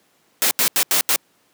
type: noise bursts at uneven times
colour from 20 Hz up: white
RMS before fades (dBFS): -17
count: 5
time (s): 0.42-0.51 / 0.59-0.68 / 0.76-0.83 / 0.91-1.01 / 1.09-1.16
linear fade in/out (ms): 0
effects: pink hiss -60 dBFS RMS until 1.53 s + high-pass 200 Hz 12 dB/octave